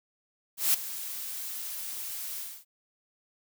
blue noise with ADSR envelope, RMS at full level -22 dBFS, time 0.57-2.65 s, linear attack 170 ms, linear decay 7 ms, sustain -15 dB, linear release 260 ms, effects none

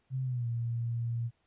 sine tone with pitch glide, 130.81 to 117.21 Hz, C3 to A#2, 0 to +10 cents, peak -30 dBFS, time 0.1-1.31 s, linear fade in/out 50 ms, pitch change -190 cents, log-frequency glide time 0.23-0.47 s, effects pink hiss -74 dBFS RMS until 1.46 s + resampled to 8000 Hz

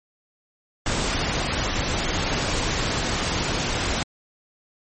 pink noise, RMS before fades -24 dBFS, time 0.86-4.03 s, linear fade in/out 2 ms, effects MP3 32 kbps

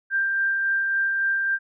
sine tone with tremolo, 1583 Hz, G6, 17 cents sharp, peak -19 dBFS, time 0.1-1.59 s, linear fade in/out 50 ms, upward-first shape sine, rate 3.6 Hz, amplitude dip 25%, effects none

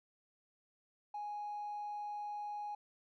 sine tone with hard clipping, 830.6 Hz, G#5, in tune, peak -40 dBFS, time 1.14-2.75 s, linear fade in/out 5 ms, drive 1 dB, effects none

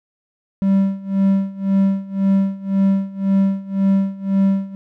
triangle tone with tremolo, 194.8 Hz, G3, 11 cents flat, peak -9 dBFS, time 0.62-4.75 s, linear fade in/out 0 ms, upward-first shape sine, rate 1.9 Hz, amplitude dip 90%, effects none

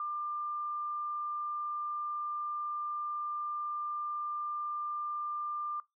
sine tone, 1194 Hz, D6, 28 cents sharp, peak -33 dBFS, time 0-5.8 s, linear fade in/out 2 ms, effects noise-tail reverb RT60 0.2 s tail -23 dB re dry

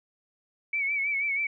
sine tone with vibrato, 2259 Hz, C#7, 32 cents sharp, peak -25 dBFS, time 0.73-1.47 s, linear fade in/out 5 ms, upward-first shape sine, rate 6.2 Hz, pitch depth 62 cents each way, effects none

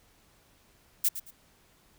violet noise with echo, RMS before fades -24 dBFS, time 1.04-1.09 s, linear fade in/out 10 ms, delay 110 ms, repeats 2, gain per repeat -12 dB, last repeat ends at 1.31 s, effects pink hiss -63 dBFS RMS until 1.98 s

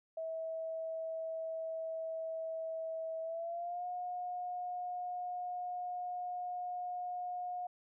sine tone with pitch glide, 648 to 719 Hz, E5 to F#5, -30 to -50 cents, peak -37 dBFS, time 0.17-7.67 s, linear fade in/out 5 ms, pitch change +180 cents, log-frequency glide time 3.22-3.86 s, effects none

